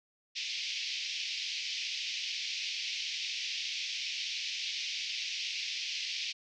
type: band-pass noise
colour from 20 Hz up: pink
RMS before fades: -37 dBFS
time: 0.35-6.33 s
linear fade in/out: 20 ms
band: 2300 to 5700 Hz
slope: 48 dB/octave
effects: none